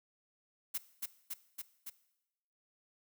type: noise with echo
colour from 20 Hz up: blue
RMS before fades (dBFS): -36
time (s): 0.74-0.78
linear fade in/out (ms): 10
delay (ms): 280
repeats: 4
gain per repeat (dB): -2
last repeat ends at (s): 1.9
effects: noise-tail reverb RT60 0.9 s tail -17 dB re dry